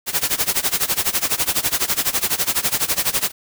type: noise with tremolo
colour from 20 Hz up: white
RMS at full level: -17 dBFS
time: 0.06-3.32 s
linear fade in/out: 50 ms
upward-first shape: sine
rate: 12 Hz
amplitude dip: 90%
effects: none